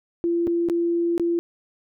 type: tone with dropouts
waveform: sine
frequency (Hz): 341.1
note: F4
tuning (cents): -41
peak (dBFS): -19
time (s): 0.24-1.39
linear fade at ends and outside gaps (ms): 0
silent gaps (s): 0.47-0.476 / 0.687-0.698 / 1.179-1.197
effects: none